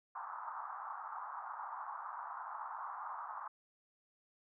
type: band-pass noise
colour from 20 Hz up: pink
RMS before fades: -45 dBFS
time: 0.15-3.48 s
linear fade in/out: 5 ms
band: 840 to 1300 Hz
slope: 48 dB/octave
effects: none